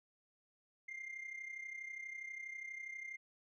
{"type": "tone with amplitude modulation", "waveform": "sine", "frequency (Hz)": 2100, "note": "C7", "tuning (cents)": 6, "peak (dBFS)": -39, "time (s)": [0.88, 3.17], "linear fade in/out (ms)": 10, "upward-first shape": "sine", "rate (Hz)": 32.3, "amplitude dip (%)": 75, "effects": ["tanh soft clip ceiling -41 dBFS"]}